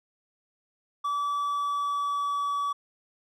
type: tone with pitch glide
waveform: triangle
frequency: 1152 to 1142.7 Hz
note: D6 to D6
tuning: -34 to -48 cents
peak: -24 dBFS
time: 1.04-2.73 s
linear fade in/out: 10 ms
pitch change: -14 cents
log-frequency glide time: 1.39-2.56 s
effects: none